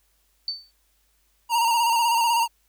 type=tone with exponential decay; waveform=sine; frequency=4540 Hz; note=C#8; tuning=41 cents sharp; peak=-22 dBFS; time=0.48-0.71 s; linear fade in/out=1 ms; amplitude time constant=50 ms
type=tone with vibrato; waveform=square; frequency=930 Hz; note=A#5; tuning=4 cents flat; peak=-19 dBFS; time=1.49-2.48 s; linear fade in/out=50 ms; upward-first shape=square; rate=16 Hz; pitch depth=37 cents each way
effects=added 50 Hz sine -67 dBFS peak until 2.68 s + white hiss -67 dBFS RMS until 2.68 s

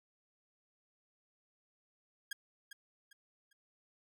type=tone with echo; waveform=sawtooth; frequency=1636 Hz; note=G#6; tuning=26 cents flat; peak=-34 dBFS; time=2.31-2.33 s; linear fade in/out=5 ms; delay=400 ms; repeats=3; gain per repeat=-10 dB; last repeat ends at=3.53 s; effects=none

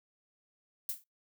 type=noise with exponential decay; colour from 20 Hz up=violet; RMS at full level=-31 dBFS; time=0.89-1.04 s; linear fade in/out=2 ms; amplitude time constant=32 ms; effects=noise-tail reverb RT60 0.2 s tail -26 dB re dry

